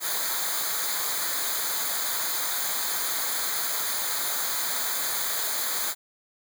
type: noise with comb filter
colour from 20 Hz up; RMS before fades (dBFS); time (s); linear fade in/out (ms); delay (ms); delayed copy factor
white; -28; 0-5.95; 50; 0.36; -0.85
effects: none